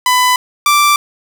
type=tone pair in turn; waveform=sawtooth; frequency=1000 / 1173 Hz; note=B5 / D6; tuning=+21 / -2 cents; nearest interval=minor third; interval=277 cents; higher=second; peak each=-5 / -4 dBFS; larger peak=second; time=0.06-0.36 / 0.66-0.96 s; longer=neither; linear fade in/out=2 ms; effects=none